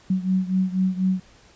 sine beating tone pair, 185.7 / 189.8 Hz, F#3 / F#3, +7 / +44 cents, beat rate 4.1 Hz, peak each -21 / -24 dBFS, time 0.1-1.2 s, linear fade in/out 5 ms, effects pink hiss -53 dBFS RMS until 1.55 s + resampled to 16000 Hz

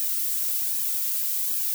violet noise with flanger, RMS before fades -26 dBFS, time 0-1.74 s, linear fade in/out 0 ms, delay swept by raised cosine 1.4 to 2.8 ms, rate 1.3 Hz, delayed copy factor -0.55, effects none

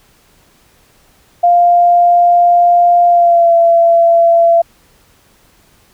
sine tone with pitch glide, 699 to 676 Hz, F5 to E5, +1 to +43 cents, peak -5 dBFS, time 1.43-4.62 s, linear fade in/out 10 ms, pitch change -58 cents, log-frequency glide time 3.07-3.54 s, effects pink hiss -50 dBFS RMS until 5.93 s

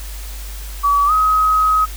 sine tone with pitch glide, 1142 to 1267.1 Hz, D6 to D#6, -49 to +31 cents, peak -11 dBFS, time 0.83-1.86 s, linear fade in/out 20 ms, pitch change +180 cents, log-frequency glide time 1.06-1.12 s, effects added 50 Hz sine -27 dBFS peak until 1.96 s + white hiss -36 dBFS RMS until 1.96 s

